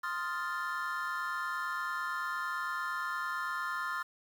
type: chord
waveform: triangle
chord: F dominant seventh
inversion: second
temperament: equal with one note detuned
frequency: 1046.5 / 1248.1 / 1396.9 / 1760 Hz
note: C6 / Eb6 / F6 / A6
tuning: 0 / +5 / 0 / 0 cents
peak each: -37 / -38 / -36 / -38 dBFS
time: 0.03-4.03 s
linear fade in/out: 10 ms
effects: 9-bit